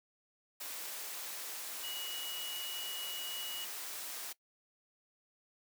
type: tone in noise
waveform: sine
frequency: 2915 Hz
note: F#7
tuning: 26 cents flat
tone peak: -42 dBFS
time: 1.83-3.65 s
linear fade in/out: 10 ms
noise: white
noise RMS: -43 dBFS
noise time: 0.6-4.33 s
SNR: -2 dB
effects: noise-tail reverb RT60 0.1 s tail -20 dB re dry + high-pass 400 Hz 12 dB/octave